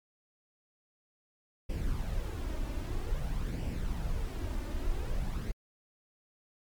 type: noise with flanger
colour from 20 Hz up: brown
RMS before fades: -33 dBFS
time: 1.69-5.52 s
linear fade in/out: 10 ms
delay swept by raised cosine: 0.37 to 3.37 ms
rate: 0.51 Hz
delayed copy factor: +0.5
effects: MP3 96 kbps